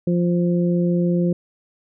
harmonic tone, 174.61 Hz, F3, in tune, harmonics 1 / 2 / 3, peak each -17 / -23 / -27 dBFS, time 0.07-1.33 s, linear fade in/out 5 ms, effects none

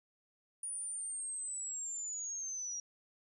sine linear sweep, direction down, 9600 to 5700 Hz, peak -38 dBFS, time 0.63-2.8 s, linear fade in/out 2 ms, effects none

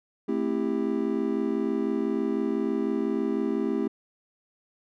triangle chord, A minor seventh, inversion none, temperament just, 220 / 264 / 330 / 396 Hz, A3 / C4 / E4 / G4, 0 / +16 / +2 / +18 cents, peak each -28 dBFS, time 0.28-3.88 s, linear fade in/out 10 ms, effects none

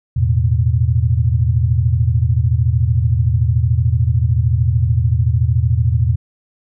sine chord, E suspended fourth, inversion none, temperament equal, 82.41 / 110 / 123.47 Hz, E2 / A2 / B2, 0 / 0 / 0 cents, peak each -16 dBFS, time 0.16-6.16 s, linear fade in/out 10 ms, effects none

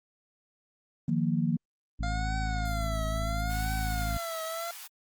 sine chord, Eb suspended second, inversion none, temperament just, 155.56 / 175.01 / 233.3 Hz, Eb3 / F3 / Bb3, 0 / +4 / +2 cents, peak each -29 dBFS, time 1.08-1.57 s, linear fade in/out 5 ms
harmonic tone, 53.8 Hz, A1, 38 cents flat, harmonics 1 / 2 / 3 / 4 / 5, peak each -30 / -36 / -40 / -42 / -44 dBFS, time 1.99-4.18 s, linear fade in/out 10 ms
25% pulse tone with vibrato, 698.5 Hz, F5, in tune, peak -30 dBFS, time 2.03-4.71 s, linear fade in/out 2 ms, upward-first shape triangle, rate 0.73 Hz, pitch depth 150 cents each way
white high-pass noise, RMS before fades -44 dBFS, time 3.49-4.88 s, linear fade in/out 20 ms, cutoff 740 Hz, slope 48 dB/octave
effects Opus 24 kbps

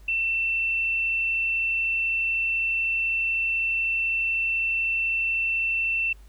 sine tone, 2686 Hz, E7, 32 cents sharp, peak -22 dBFS, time 0.08-6.13 s, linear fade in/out 5 ms, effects added 50 Hz sine -45 dBFS peak until 6.28 s + pink hiss -60 dBFS RMS until 6.28 s

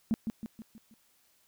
sine tone with echo, 222.4 Hz, A3, 19 cents sharp, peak -23 dBFS, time 0.11-0.14 s, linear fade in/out 0 ms, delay 160 ms, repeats 5, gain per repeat -6 dB, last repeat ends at 0.94 s, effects tanh soft clip ceiling -19 dBFS + white hiss -68 dBFS RMS until 1.47 s

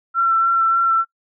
sine tone with vibrato, 1350 Hz, E6, 41 cents sharp, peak -13 dBFS, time 0.14-1.05 s, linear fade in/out 50 ms, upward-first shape sine, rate 3.4 Hz, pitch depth 16 cents each way, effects noise-tail reverb RT60 0.1 s tail -21 dB re dry

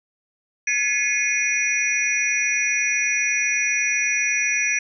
sine tone cluster, 1702 / 2036 / 2176 / 2464 / 5840 Hz, G#6 / C7 / C#7 / D#7 / F#8, +42 / -48 / -33 / -17 / -24 cents, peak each -27 / -31 / -25 / -22 / -26 dBFS, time 0.67-4.79 s, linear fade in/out 5 ms, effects none

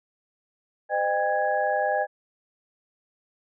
sine tone cluster, 511 / 610 / 800 / 1668 Hz, C5 / D#5 / G5 / G#6, -41 / -34 / +35 / +7 cents, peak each -30 / -26 / -25 / -30 dBFS, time 0.89-2.07 s, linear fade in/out 50 ms, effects none

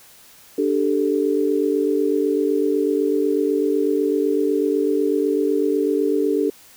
sine chord, D suspended fourth, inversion none, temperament equal, 293.7 / 392 / 440 Hz, D4 / G4 / A4, 0 / 0 / 0 cents, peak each -21 dBFS, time 0.58-6.5 s, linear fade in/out 5 ms, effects white hiss -48 dBFS RMS until 6.76 s

